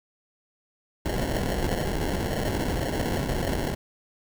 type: noise with sample-and-hold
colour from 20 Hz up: pink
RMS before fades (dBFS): -27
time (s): 1.05-3.75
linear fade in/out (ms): 10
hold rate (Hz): 1225
effects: none